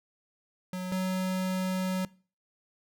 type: tone pair in turn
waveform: square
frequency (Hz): 183.7 / 186.16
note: F#3 / F#3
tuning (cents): -12 / +11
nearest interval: unison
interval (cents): 23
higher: second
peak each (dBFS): -33 / -28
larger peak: second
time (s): 0.73-0.92 / 0.92-2.05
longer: second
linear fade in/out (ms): 2
effects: noise-tail reverb RT60 0.4 s tail -22 dB re dry